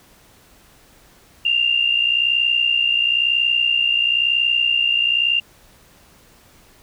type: tone pair together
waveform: sine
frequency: 2744 / 2805 Hz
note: F7 / F7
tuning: -31 / +7 cents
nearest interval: unison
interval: 38 cents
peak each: -21 / -16 dBFS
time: 1.45-5.4 s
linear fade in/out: 5 ms
effects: pink hiss -51 dBFS RMS until 6.82 s